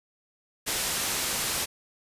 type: low-pass noise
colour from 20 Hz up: white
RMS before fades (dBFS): -29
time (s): 0.66-1.66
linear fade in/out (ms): 20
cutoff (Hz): 11000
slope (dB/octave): 12
effects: resampled to 32000 Hz